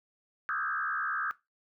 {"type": "tone with frequency modulation", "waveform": "sine", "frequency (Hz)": 1431, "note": "F6", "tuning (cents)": 42, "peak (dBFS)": -29, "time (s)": [0.49, 1.31], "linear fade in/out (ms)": 0, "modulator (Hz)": 69.2, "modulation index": 3.3, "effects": ["noise-tail reverb RT60 0.2 s tail -17 dB re dry"]}